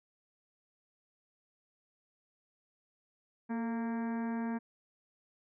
harmonic tone with a mistuned harmonic, 230.8 Hz, A#3, 17 cents flat, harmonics 1 / 2 / 3 / 4 / 5 / 6 / 7 / 8 / 9 / 10, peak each -33 / -46 / -47 / -45 / -54 / -57 / -50 / -56 / -61 / -60 dBFS, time 3.49-4.59 s, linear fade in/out 20 ms, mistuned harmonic 2, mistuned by -57 cents, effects none

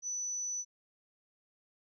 sine tone, 5970 Hz, F#8, 15 cents sharp, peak -34 dBFS, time 0.02-0.65 s, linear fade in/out 50 ms, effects none

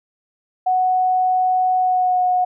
sine tone with pitch glide, 740 to 729.4 Hz, F#5 to F#5, 0 to -25 cents, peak -14 dBFS, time 0.66-2.45 s, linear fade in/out 10 ms, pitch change -25 cents, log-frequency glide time 1.78-2.22 s, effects none

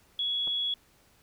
sine tone, 3361 Hz, G#7, 20 cents sharp, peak -27 dBFS, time 0.19-0.74 s, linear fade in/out 2 ms
clicks, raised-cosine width 1 ms, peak -33 dBFS, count 2, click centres 0.473 / 0.479 s
effects pink hiss -63 dBFS RMS until 1.22 s

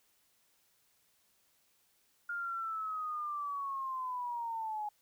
sine linear sweep, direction down, 1417 to 830.6 Hz, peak -35 dBFS, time 2.29-4.89 s, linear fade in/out 5 ms, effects white hiss -72 dBFS RMS until 5.01 s

